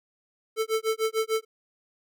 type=tone with tremolo; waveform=square; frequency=441.9 Hz; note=A4; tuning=7 cents sharp; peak=-22 dBFS; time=0.56-1.45 s; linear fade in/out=50 ms; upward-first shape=sine; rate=6.7 Hz; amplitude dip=100%; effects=none